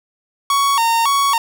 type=tone with vibrato; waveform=45% pulse; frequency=1013 Hz; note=B5; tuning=44 cents sharp; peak=-13 dBFS; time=0.5-1.38 s; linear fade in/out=2 ms; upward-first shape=square; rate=1.8 Hz; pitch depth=170 cents each way; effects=none